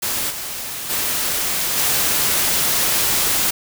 white noise with level steps, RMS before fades -22 / -28 / -21 / -18 dBFS, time 0.02-3.51 s, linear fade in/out 10 ms, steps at 0.29 / 0.89 / 1.76 s, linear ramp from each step 20 ms, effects none

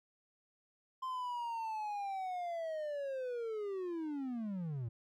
triangle linear sweep, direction down, 1046.5 to 108.7 Hz, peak -35 dBFS, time 1.02-4.89 s, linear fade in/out 10 ms, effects none

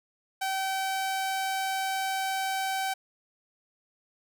sawtooth tone, 769 Hz, G5, 33 cents flat, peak -24 dBFS, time 0.41-2.94 s, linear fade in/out 10 ms, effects none

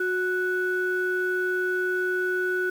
sine tone pair together, 366.2 / 1480 Hz, F#4 / F#6, -18 / 0 cents, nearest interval 2 octaves, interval 2418 cents, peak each -25 dBFS, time 0-2.7 s, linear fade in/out 5 ms, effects tanh soft clip ceiling -16 dBFS + 8-bit

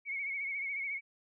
sine tone with vibrato, 2217 Hz, C#7, in tune, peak -34 dBFS, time 0.05-1.01 s, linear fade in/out 50 ms, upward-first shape triangle, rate 14 Hz, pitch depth 69 cents each way, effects none

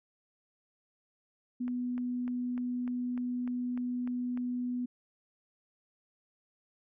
sine tone, 246.9 Hz, B3, in tune, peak -31 dBFS, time 1.6-4.86 s, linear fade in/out 10 ms
click train, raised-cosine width 0.5 ms, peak -33 dBFS, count 10, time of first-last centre 1.68-4.375 s, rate 3.34 Hz
effects none

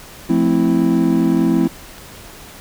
triangle chord, F major seventh, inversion none, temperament equal, 174.61 / 220 / 261.6 / 329.6 Hz, F3 / A3 / C4 / E4, 0 / 0 / 0 / 0 cents, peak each -17 / -17 / -15 / -15 dBFS, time 0.29-1.68 s, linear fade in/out 10 ms
clicks, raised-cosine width 0.2 ms, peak -23 dBFS, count 3, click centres 1.372 / 1.648 / 1.982 s
effects pink hiss -38 dBFS RMS until 2.6 s

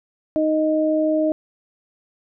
sine tone pair together, 311.1 / 622.2 Hz, D#4 / D#5, 0 / 0 cents, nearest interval octave, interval 1200 cents, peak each -19 dBFS, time 0.36-1.32 s, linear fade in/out 0 ms, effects none

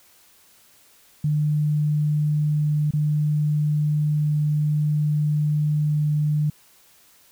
sine tone with dropouts, 150.1 Hz, D3, 38 cents sharp, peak -18 dBFS, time 1.24-6.5 s, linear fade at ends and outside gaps 5 ms, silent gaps 2.909-2.935 s, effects white hiss -55 dBFS RMS until 7.31 s

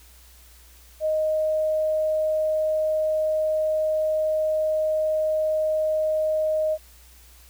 sine tone, 622.3 Hz, D#5, in tune, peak -20 dBFS, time 1-6.78 s, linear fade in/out 50 ms, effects added 60 Hz sine -50 dBFS peak until 7.49 s + white hiss -53 dBFS RMS until 7.49 s

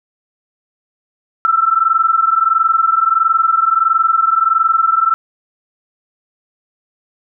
sine tone pair together, 1319.5 / 1341 Hz, E6 / E6, +1 / +29 cents, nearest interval unison, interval 28 cents, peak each -13 dBFS, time 1.45-5.14 s, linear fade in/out 0 ms, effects none

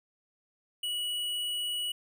sine tone with hard clipping, 2929 Hz, F#7, 18 cents flat, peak -32 dBFS, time 0.83-1.92 s, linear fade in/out 5 ms, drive 11 dB, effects none

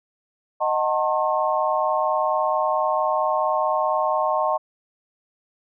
sine chord, D# diminished seventh, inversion none, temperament just, 622.3 / 746.7 / 896 / 1075.3 Hz, D#5 / F#5 / A5 / C6, 0 / +16 / +31 / +47 cents, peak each -23 / -26 / -25 / -24 dBFS, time 0.6-4.58 s, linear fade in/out 20 ms, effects none

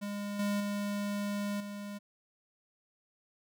square tone with level steps, 203.8 Hz, G#3, 32 cents flat, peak -36 / -30 / -33 / -40 dBFS, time 0.01-1.99 s, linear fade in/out 20 ms, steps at 0.39 / 0.6 / 1.6 s, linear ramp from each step 5 ms, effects none

